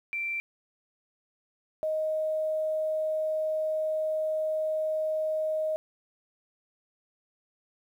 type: tone pair in turn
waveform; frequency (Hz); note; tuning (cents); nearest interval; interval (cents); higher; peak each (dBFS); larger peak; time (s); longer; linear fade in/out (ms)
sine; 2349 / 624.9; D7 / D#5; 0 / +7; octave + major seventh; 2293; first; -29 / -26; second; 0.13-0.4 / 1.83-5.76; second; 0
effects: 10-bit